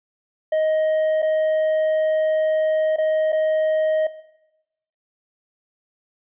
triangle tone with dropouts, 626 Hz, D#5, 10 cents sharp, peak -15 dBFS, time 0.52-4.07 s, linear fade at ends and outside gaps 5 ms, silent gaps 1.22-1.226 / 2.962-2.983 / 3.321-3.327 s, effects noise-tail reverb RT60 0.9 s tail -17 dB re dry + resampled to 8000 Hz

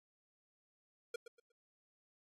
square tone with echo, 470 Hz, A#4, 14 cents sharp, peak -39 dBFS, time 1.14-1.16 s, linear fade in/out 5 ms, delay 120 ms, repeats 3, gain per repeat -12 dB, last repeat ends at 1.52 s, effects low-pass 11000 Hz 12 dB/octave + AAC 48 kbps

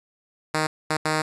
5% pulse tone bursts at uneven times, 155.56 Hz, D#3, in tune, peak -10 dBFS, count 3, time 0.54-0.67 / 0.9-0.97 / 1.05-1.22 s, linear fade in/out 5 ms, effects resampled to 24000 Hz + 8-bit

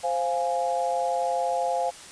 sine chord, F minor, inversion second, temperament equal, 523.3 / 698.5 / 830.6 Hz, C5 / F5 / Ab5, 0 / 0 / 0 cents, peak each -28 / -26 / -29 dBFS, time 0.03-1.91 s, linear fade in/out 20 ms, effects white hiss -44 dBFS RMS until 2.11 s + resampled to 22050 Hz

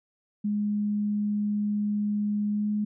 sine tone with pitch glide, 207.7 to 209.6 Hz, G#3 to G#3, 0 to +16 cents, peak -24 dBFS, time 0.44-2.85 s, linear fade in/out 10 ms, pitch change +16 cents, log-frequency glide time 2.5-2.69 s, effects none

